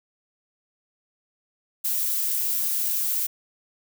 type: noise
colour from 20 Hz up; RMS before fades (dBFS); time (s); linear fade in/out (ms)
violet; -25; 1.84-3.27; 10
effects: none